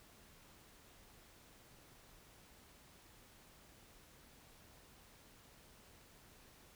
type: silence
effects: pink hiss -63 dBFS RMS until 6.75 s